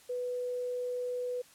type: tone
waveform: sine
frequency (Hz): 494.6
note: B4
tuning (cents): +3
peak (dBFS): -32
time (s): 0.09-1.42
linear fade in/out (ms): 10
effects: white hiss -59 dBFS RMS until 1.54 s + low-pass 12000 Hz 12 dB/octave